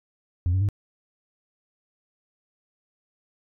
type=tone with pitch steps; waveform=sine; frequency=88.1 / 94.42 / 101.2 Hz; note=F2 / F#2 / G#2; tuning=+16 / +36 / -44 cents; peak=-17 dBFS; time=0.46-0.688 s; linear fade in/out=0 ms; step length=76 ms; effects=tanh soft clip ceiling -18 dBFS